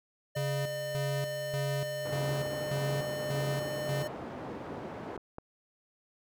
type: tone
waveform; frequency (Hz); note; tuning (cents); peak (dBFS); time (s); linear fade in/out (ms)
square; 603; D5; +46; -35; 0.35-4.08; 10
type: tone with tremolo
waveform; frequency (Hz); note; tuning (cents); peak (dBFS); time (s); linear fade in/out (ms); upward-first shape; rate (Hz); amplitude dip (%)
square; 138.6; C#3; 0; -32; 0.36-4.03; 10; square; 1.7; 70
type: band-pass noise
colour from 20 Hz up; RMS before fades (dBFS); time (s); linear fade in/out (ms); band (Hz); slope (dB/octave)
white; -41; 2.05-5.17; 5; 100 to 650; 12
type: clicks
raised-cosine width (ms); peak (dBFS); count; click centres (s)
1; -26; 2; 5.177 / 5.384
effects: none